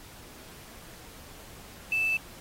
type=tone with quantisation; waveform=sine; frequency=2637 Hz; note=E7; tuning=in tune; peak=-24 dBFS; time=1.92-2.17 s; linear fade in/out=2 ms; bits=7; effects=pink hiss -49 dBFS RMS until 2.4 s + AAC 48 kbps